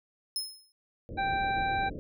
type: tone with exponential decay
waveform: sawtooth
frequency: 5170 Hz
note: E8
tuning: 34 cents flat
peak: -25 dBFS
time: 0.36-0.72 s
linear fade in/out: 1 ms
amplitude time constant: 77 ms
type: low-pass noise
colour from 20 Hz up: pink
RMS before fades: -39 dBFS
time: 1.09-1.99 s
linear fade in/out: 0 ms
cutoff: 600 Hz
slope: 96 dB/octave
type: harmonic tone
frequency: 784 Hz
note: G5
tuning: in tune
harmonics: 1 / 2 / 3 / 5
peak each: -28 / -34 / -38 / -42 dBFS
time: 1.17-1.9 s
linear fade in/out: 20 ms
effects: none